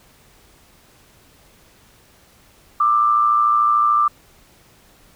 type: tone pair together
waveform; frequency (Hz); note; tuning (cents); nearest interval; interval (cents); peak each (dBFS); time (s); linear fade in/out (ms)
sine; 1186.5 / 1300; D6 / E6; +17 / -24; major second; 159; -13 / -23; 2.8-4.08; 5
effects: pink hiss -52 dBFS RMS until 5.15 s